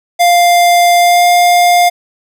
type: tone with pitch glide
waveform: square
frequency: 699 to 705.1 Hz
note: F5 to F5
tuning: +1 to +16 cents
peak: -6 dBFS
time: 0.19-1.9 s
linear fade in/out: 20 ms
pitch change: +15 cents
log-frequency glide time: 0.99-1.25 s
effects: none